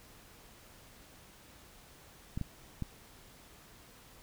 clicks, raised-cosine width 5 ms, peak -23 dBFS, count 3, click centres 2.375 / 2.413 / 2.823 s, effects pink hiss -57 dBFS RMS until 4.22 s

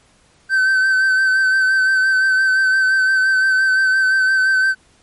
triangle tone with vibrato, 1539 Hz, G6, 32 cents flat, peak -10 dBFS, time 0.49-4.75 s, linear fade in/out 50 ms, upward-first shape sine, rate 5.8 Hz, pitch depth 25 cents each way, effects pink hiss -54 dBFS RMS until 5.02 s + MP3 48 kbps

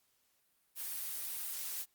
blue noise, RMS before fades -40 dBFS, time 0.75-1.86 s, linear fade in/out 50 ms, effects white hiss -75 dBFS RMS until 1.94 s + Opus 48 kbps

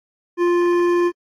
triangle tone with hard clipping, 349.2 Hz, F4, in tune, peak -16 dBFS, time 0.37-1.12 s, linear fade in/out 50 ms, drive 15 dB, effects AAC 48 kbps

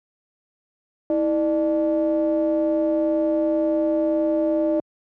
triangle ring-modulated tone, 138.59 Hz, C#3, in tune, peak -13 dBFS, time 1.1-4.8 s, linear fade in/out 2 ms, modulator 461 Hz, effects high-pass 80 Hz 12 dB/octave

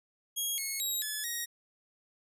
5% pulse tone with pitch steps, 3285 / 2183 / 3826 / 1718 / 1883 Hz, G#7 / C#7 / A#7 / A6 / A#6, -20 / -27 / +44 / -42 / +17 cents, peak -23 dBFS, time 0.36-1.46 s, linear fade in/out 20 ms, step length 220 ms, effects resampled to 32000 Hz

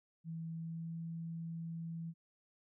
sine tone with pitch glide, 163.6 to 165.41 Hz, E3 to E3, -13 to +6 cents, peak -40 dBFS, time 0.24-2.14 s, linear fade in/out 50 ms, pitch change +19 cents, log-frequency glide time 0.5-0.96 s, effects none

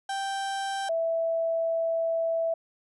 35% pulse / sine tone pair in turn, 784 / 659.3 Hz, G5 / E5, 0 / 0 cents, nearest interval minor third, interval 300 cents, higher first, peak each -27 / -24 dBFS, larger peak second, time 0.09-0.89 / 0.89-2.54 s, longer second, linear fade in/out 5 ms, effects resampled to 24000 Hz

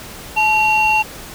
sine tone pair together, 864 / 2743 Hz, A5 / F7, -32 / -32 cents, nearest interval octave + minor sixth, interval 2000 cents, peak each -13 dBFS, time 0.36-1.03 s, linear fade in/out 20 ms, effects tanh soft clip ceiling -7 dBFS + pink hiss -34 dBFS RMS until 1.34 s

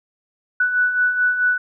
sine beating tone pair, 1480 / 1484.6 Hz, F#6 / F#6, 0 / +5 cents, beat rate 4.6 Hz, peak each -24 / -16 dBFS, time 0.6-1.58 s, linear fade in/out 5 ms, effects none

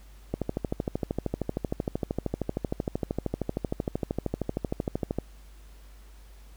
click train, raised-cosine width 2 ms, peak -14 dBFS, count 64, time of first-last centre 0.34-5.186 s, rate 13 Hz, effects added 50 Hz sine -47 dBFS peak until 6.56 s + pink hiss -59 dBFS RMS until 6.56 s

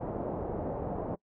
white low-pass noise, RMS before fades -35 dBFS, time 0-1.16 s, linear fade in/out 20 ms, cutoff 710 Hz, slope 24 dB/octave, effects noise-tail reverb RT60 0.1 s tail -23 dB re dry

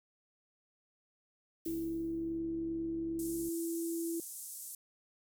violet noise with exponential decay, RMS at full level -45 dBFS, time 1.65-2.39 s, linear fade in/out 5 ms, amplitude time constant 160 ms
sine tone with pitch glide, 329.5 to 333.5 Hz, E4 to E4, -1 to +20 cents, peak -34 dBFS, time 1.66-4.2 s, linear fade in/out 2 ms, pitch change +21 cents, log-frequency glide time 3.25-3.32 s
click train, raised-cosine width 3 ms, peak -40 dBFS, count 128, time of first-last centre 1.68-3.484 s, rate 70.4 Hz
pink band-pass noise, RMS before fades -46 dBFS, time 3.19-4.75 s, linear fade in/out 2 ms, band 7800 to 13000 Hz, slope 24 dB/octave
effects none

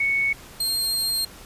sine / sawtooth tone pair in turn, 2217 / 4202 Hz, C#7 / C8, 0 / +7 cents, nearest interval major seventh, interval 1107 cents, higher second, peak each -19 dBFS, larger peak neither, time 0-0.33 / 0.6-1.25 s, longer second, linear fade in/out 5 ms, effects pink hiss -44 dBFS RMS until 1.45 s + resampled to 32000 Hz

